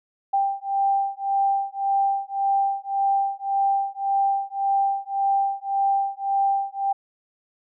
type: beating tone pair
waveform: sine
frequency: 788 / 789.8 Hz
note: G5 / G5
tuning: +9 / +13 cents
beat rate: 1.8 Hz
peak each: -23 dBFS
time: 0.33-6.93 s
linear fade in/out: 10 ms
effects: none